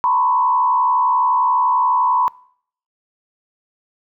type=tone with frequency modulation; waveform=sine; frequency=997 Hz; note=B5; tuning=16 cents sharp; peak=-13 dBFS; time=0.04-2.28 s; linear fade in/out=0 ms; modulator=71.5 Hz; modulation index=0.94; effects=noise-tail reverb RT60 0.6 s tail -24 dB re dry